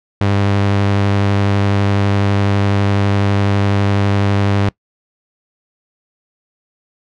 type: tone with vibrato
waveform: sawtooth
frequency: 100 Hz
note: G2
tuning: 35 cents sharp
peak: -8 dBFS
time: 0.21-4.69 s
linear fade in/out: 0 ms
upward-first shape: sine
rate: 12 Hz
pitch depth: 15 cents each way
effects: noise-tail reverb RT60 0.1 s tail -23 dB re dry + low-pass 4000 Hz 12 dB/octave